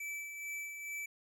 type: tone with tremolo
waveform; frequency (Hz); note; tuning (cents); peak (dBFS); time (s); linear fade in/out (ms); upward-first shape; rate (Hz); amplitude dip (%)
square; 2313; D7; -27; -39; 0-1.06; 5; sine; 2.3; 45
effects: none